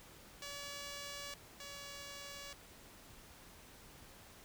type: tone pair in turn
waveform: 5% pulse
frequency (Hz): 570 / 566.8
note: C#5 / C#5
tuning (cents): +48 / +38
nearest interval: unison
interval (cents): 10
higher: first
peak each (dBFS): -33 / -36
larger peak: first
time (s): 0.42-1.34 / 1.6-2.53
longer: second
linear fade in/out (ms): 2
effects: pink hiss -58 dBFS RMS until 4.44 s